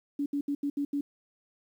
sine tone bursts at uneven times, 285.2 Hz, C#4, 49 cents sharp, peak -27 dBFS, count 6, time 0.19-0.26 / 0.33-0.41 / 0.48-0.55 / 0.63-0.7 / 0.77-0.85 / 0.93-1.01 s, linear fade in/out 5 ms, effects 10-bit

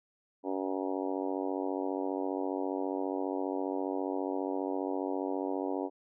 harmonic tone, 94.8 Hz, F#2, 43 cents sharp, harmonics 3 / 4 / 5 / 6 / 7 / 8 / 9 / 10, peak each -35 / -37 / -39 / -41 / -42 / -43 / -44 / -45 dBFS, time 0.43-5.9 s, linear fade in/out 50 ms, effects none

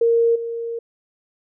sine tone with level steps, 463.9 Hz, A#4, 8 cents flat, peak -13 / -24 dBFS, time 0.01-0.79 s, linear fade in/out 5 ms, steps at 0.35 s, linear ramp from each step 10 ms, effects none

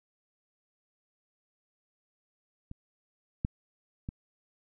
clicks, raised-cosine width 5 ms, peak -29 / -16 / -23 dBFS, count 3, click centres 2.714 / 3.449 / 4.089 s, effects none

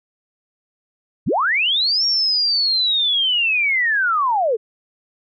sine linear two-way sweep, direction up then down, 69.3 to 5588 to 408.1 Hz, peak -15 dBFS, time 1.26-4.57 s, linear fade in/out 20 ms, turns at 2.05 s, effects none

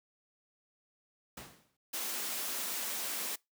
pink noise with exponential decay, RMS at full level -42 dBFS, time 1.37-1.77 s, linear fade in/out 5 ms, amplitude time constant 86 ms
white high-pass noise, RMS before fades -37 dBFS, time 1.93-3.36 s, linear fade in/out 10 ms, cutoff 190 Hz, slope 96 dB/octave
effects noise-tail reverb RT60 0.2 s tail -24 dB re dry + high-pass 100 Hz 12 dB/octave

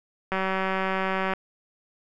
click train, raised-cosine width 0.5 ms, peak -12 dBFS, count 194, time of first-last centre 0.32-1.336 s, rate 190 Hz, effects none

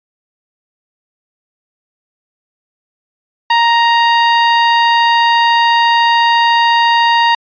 sawtooth tone, 934 Hz, A#5, 3 cents sharp, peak -4 dBFS, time 3.5-7.35 s, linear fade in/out 5 ms, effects resampled to 11025 Hz

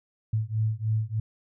sine beating tone pair, 107.9 / 111.2 Hz, A2 / A2, -33 / +19 cents, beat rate 3.3 Hz, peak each -27 dBFS, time 0.33-1.2 s, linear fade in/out 5 ms, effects none

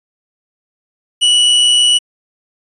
45% pulse tone with amplitude modulation, 2942 Hz, F#7, 11 cents flat, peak -6 dBFS, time 1.21-1.99 s, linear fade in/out 20 ms, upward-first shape sine, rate 127 Hz, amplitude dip 30%, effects resampled to 24000 Hz

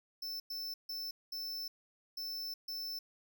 square tone bursts at uneven times, 5300 Hz, E8, 9 cents sharp, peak -39 dBFS, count 6, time 0.22-0.4 / 0.5-0.74 / 0.89-1.11 / 1.32-1.68 / 2.17-2.54 / 2.68-2.99 s, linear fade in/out 5 ms, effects none

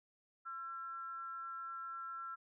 sine tone with amplitude modulation, 1348 Hz, E6, 38 cents sharp, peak -40 dBFS, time 0.45-2.36 s, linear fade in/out 20 ms, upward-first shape sine, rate 289 Hz, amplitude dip 50%, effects none

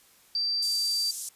sine tone, 4677 Hz, D8, 8 cents flat, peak -25 dBFS, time 0.35-1.11 s, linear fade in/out 2 ms
pink band-pass noise, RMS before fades -37 dBFS, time 0.62-1.29 s, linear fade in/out 5 ms, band 6300 to 11000 Hz, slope 24 dB/octave
effects white hiss -59 dBFS RMS until 1.35 s + resampled to 32000 Hz

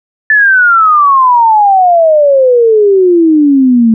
sine exponential sweep, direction down, 1760 to 220 Hz, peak -3 dBFS, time 0.3-3.94 s, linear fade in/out 2 ms, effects none

